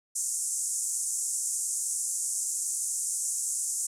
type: band-pass noise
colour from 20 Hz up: pink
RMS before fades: -31 dBFS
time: 0.15-3.87 s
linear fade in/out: 10 ms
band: 6600 to 10000 Hz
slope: 48 dB/octave
effects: none